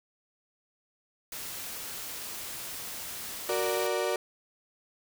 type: noise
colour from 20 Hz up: white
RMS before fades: -39 dBFS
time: 1.32-3.87 s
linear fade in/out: 2 ms
type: chord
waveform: 35% pulse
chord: Gb augmented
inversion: none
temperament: equal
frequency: 370 / 466.2 / 587.3 Hz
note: Gb4 / Bb4 / D5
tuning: 0 / 0 / 0 cents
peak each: -30 dBFS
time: 3.49-4.16 s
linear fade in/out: 2 ms
effects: none